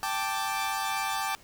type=chord; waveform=sawtooth; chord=G suspended second; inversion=none; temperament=equal; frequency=784 / 880 / 1174.7 Hz; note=G5 / A5 / D6; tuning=0 / 0 / 0 cents; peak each=-29 dBFS; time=0.03-1.35 s; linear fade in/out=0 ms; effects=pink hiss -55 dBFS RMS until 1.43 s